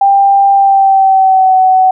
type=tone with pitch glide; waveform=sine; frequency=792 to 751 Hz; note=G5 to F#5; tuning=+18 to +26 cents; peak=-4 dBFS; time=0.01-1.91 s; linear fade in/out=5 ms; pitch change=-92 cents; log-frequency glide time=0.52-1.58 s; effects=none